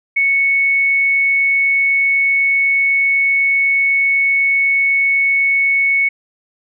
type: tone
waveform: sine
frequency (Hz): 2213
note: C#7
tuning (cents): -3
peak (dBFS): -11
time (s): 0.16-6.09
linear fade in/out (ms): 10
effects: none